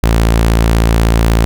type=tone; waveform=sawtooth; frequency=56.3 Hz; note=A1; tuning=40 cents sharp; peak=-4 dBFS; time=0.03-1.45 s; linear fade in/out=0 ms; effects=none